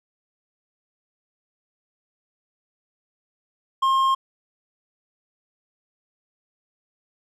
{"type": "tone with hard clipping", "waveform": "sine", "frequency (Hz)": 1067, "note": "C6", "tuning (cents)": 34, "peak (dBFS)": -18, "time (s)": [3.82, 4.15], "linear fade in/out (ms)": 10, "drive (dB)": 5, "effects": []}